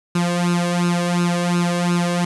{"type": "tone with flanger", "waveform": "sawtooth", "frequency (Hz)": 174.61, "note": "F3", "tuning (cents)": 0, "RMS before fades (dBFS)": -19, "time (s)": [0.15, 2.25], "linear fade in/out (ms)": 5, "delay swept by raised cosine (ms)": [0.75, 1.85], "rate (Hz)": 2.8, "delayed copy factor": 0.8, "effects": ["resampled to 24000 Hz", "7-bit"]}